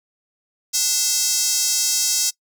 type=tone with high-pass filter; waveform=square; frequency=293.7 Hz; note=D4; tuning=in tune; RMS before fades=-20 dBFS; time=0.73-2.31 s; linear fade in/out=20 ms; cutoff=5900 Hz; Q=2.5; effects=noise-tail reverb RT60 0.1 s tail -23 dB re dry